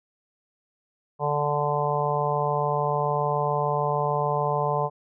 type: harmonic tone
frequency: 146.83 Hz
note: D3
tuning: in tune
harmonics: 1 / 3 / 4 / 5 / 6 / 7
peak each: -29 / -29 / -29 / -29 / -29 / -29 dBFS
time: 1.19-4.9 s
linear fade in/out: 50 ms
effects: none

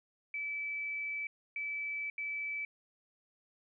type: tone bursts at uneven times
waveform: sine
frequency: 2307 Hz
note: D7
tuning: 31 cents flat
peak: -35 dBFS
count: 3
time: 0.34-1.27 / 1.56-2.1 / 2.18-2.65 s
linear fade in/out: 2 ms
effects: none

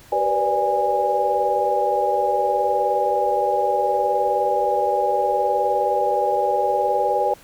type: tone cluster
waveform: sine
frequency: 384.8 / 482.7 / 502 / 586 / 822 Hz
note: G4 / B4 / B4 / D5 / G#5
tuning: -32 / -40 / +28 / -4 / -18 cents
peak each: -27 / -28 / -25 / -23 / -20 dBFS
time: 0.12-7.34 s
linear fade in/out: 5 ms
effects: pink hiss -48 dBFS RMS until 7.43 s

